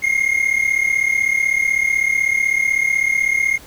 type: tone pair together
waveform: triangle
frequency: 2118 / 2154 Hz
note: C7 / C7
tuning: +21 / +50 cents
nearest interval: unison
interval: 29 cents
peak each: -16 dBFS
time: 0.02-3.58 s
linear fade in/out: 20 ms
effects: pink hiss -42 dBFS RMS until 3.66 s